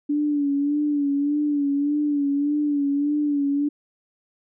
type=tone with vibrato; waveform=sine; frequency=288.9 Hz; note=D4; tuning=28 cents flat; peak=-19 dBFS; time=0.09-3.69 s; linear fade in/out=10 ms; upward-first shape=sine; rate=1.7 Hz; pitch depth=49 cents each way; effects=none